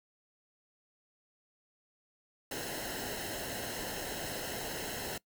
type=noise with comb filter; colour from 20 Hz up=pink; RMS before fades=-39 dBFS; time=2.51-5.18 s; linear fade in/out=5 ms; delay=0.85 ms; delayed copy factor=-0.7; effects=noise-tail reverb RT60 0.1 s tail -22 dB re dry